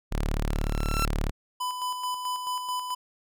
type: tone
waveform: sawtooth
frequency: 36.71 Hz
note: D1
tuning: in tune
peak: -21 dBFS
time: 0.11-1.31 s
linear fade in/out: 20 ms
type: tone with exponential growth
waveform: sawtooth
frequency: 1347 Hz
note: E6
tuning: 37 cents sharp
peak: -20 dBFS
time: 0.49-1.05 s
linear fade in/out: 0 ms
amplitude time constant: 120 ms
type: tone with tremolo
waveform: square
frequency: 1000 Hz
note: B5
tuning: 21 cents sharp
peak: -28 dBFS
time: 1.6-2.95 s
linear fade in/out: 10 ms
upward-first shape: square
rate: 4.6 Hz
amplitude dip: 45%
effects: none